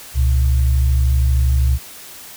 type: tone pair together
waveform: sine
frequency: 67.69 / 120.4 Hz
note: C#2 / B2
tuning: -41 / -44 cents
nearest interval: minor seventh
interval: 997 cents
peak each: -12 / -21 dBFS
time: 0.14-1.79 s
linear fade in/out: 50 ms
effects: white hiss -37 dBFS RMS until 2.36 s